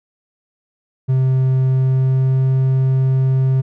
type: tone with pitch glide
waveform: triangle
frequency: 130.81 to 131.95 Hz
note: C3 to C3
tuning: 0 to +15 cents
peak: -10 dBFS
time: 1.08-3.62 s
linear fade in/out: 20 ms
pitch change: +15 cents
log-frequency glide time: 1.63-2.48 s
effects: none